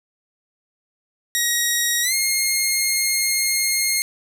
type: tone with pitch glide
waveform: 10% pulse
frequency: 1895 to 2139 Hz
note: A#6 to C7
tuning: +28 to +38 cents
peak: -9 dBFS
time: 1.35-4.02 s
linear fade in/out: 0 ms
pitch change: +210 cents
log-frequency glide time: 2.02-2.14 s
effects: none